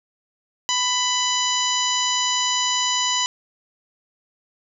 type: harmonic tone with a mistuned harmonic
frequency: 995 Hz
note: B5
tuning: 13 cents sharp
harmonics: 1 / 2 / 3 / 4 / 5 / 6 / 7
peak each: -25 / -30 / -24 / -28 / -30 / -28 / -27 dBFS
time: 0.69-3.26 s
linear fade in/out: 0 ms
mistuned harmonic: 7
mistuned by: +17 cents
effects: none